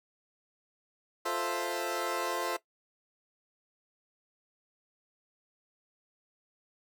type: chord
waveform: 20% pulse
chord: F major seventh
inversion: none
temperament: equal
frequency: 349.2 / 440 / 523.3 / 659.3 Hz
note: F4 / A4 / C5 / E5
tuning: 0 / 0 / 0 / 0 cents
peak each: -32 dBFS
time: 1.25-2.57 s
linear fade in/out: 10 ms
effects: noise-tail reverb RT60 0.1 s tail -17 dB re dry